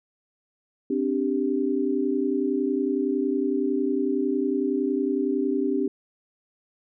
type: chord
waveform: sine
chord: C suspended second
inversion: none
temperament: equal with one note detuned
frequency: 261.6 / 292.5 / 392 Hz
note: C4 / D4 / G4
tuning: 0 / -7 / 0 cents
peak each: -26 dBFS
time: 0.9-5.88 s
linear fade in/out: 5 ms
effects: none